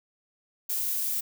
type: noise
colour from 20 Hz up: violet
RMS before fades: -29 dBFS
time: 0.69-1.21 s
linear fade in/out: 10 ms
effects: none